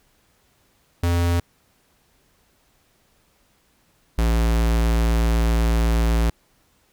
square tone pair in turn, 86.2 / 56.75 Hz, F2 / A#1, -22 / -46 cents, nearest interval perfect fifth, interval 724 cents, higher first, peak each -18 / -17 dBFS, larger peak second, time 1.03-1.4 / 4.18-6.3 s, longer second, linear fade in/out 5 ms, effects pink hiss -62 dBFS RMS until 6.92 s

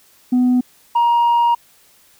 sine tone pair in turn, 249.5 / 944.3 Hz, B3 / A#5, +18 / +22 cents, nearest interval octave + major seventh, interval 2304 cents, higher second, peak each -9 dBFS, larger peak neither, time 0.32-0.61 / 0.95-1.55 s, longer second, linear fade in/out 10 ms, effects tanh soft clip ceiling -10 dBFS + white hiss -52 dBFS RMS until 2.19 s

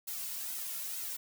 blue noise with flanger, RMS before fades -39 dBFS, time 0.07-1.17 s, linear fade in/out 10 ms, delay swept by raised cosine 1.7 to 2.57 ms, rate 2.2 Hz, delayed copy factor -0.8, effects none

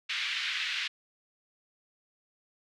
white band-pass noise, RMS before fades -33 dBFS, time 0.09-0.88 s, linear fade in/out 10 ms, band 1700 to 3600 Hz, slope 24 dB/octave, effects none

